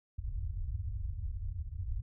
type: low-pass noise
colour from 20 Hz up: white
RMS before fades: -37 dBFS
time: 0.18-2.02 s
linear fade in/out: 10 ms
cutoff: 100 Hz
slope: 48 dB/octave
effects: none